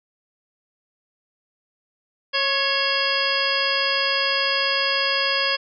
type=harmonic tone with a mistuned harmonic; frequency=547 Hz; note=C#5; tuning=23 cents flat; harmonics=1 / 2 / 3 / 4 / 5 / 6 / 8 / 9; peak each=-28 / -28 / -26 / -30 / -27 / -27 / -31 / -25 dBFS; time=2.33-5.57 s; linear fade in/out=20 ms; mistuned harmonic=3; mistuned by=+38 cents; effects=none